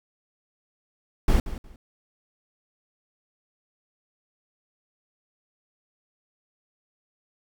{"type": "noise with echo", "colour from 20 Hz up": "brown", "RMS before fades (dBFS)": -18, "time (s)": [1.28, 1.4], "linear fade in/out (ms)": 2, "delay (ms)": 180, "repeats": 2, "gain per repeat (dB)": -14, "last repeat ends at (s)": 1.76, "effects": []}